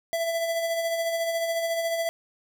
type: tone with tremolo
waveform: square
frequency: 666 Hz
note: E5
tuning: 18 cents sharp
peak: -24 dBFS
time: 0.13-2.09 s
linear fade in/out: 0 ms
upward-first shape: sine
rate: 14 Hz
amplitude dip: 40%
effects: none